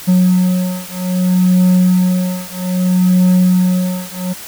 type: beating tone pair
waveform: triangle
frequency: 182.1 / 182.72 Hz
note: F#3 / F#3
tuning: -27 / -21 cents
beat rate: 0.62 Hz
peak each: -11 dBFS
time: 0.07-4.34 s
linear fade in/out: 20 ms
effects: white hiss -31 dBFS RMS until 4.47 s

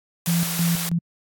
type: high-pass noise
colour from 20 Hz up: white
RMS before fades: -27 dBFS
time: 0.26-0.89 s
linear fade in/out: 0 ms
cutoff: 450 Hz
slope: 24 dB/octave
type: tone with tremolo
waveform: sine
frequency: 169.6 Hz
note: E3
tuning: 50 cents sharp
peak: -18 dBFS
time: 0.27-0.99 s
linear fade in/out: 10 ms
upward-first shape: square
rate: 3.1 Hz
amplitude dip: 70%
effects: AAC 64 kbps

